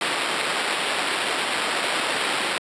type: noise with sample-and-hold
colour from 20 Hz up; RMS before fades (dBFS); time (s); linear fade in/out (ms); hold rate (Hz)
violet; -24; 0.01-2.58; 2; 6300
effects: high-pass 300 Hz 12 dB/octave + resampled to 22050 Hz